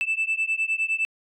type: beating tone pair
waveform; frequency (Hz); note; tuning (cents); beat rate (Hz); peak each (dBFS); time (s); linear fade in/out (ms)
sine; 2637 / 2646.8; E7 / E7; 0 / +6; 9.8; -24; 0.01-1.05; 0
effects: tanh soft clip ceiling -18 dBFS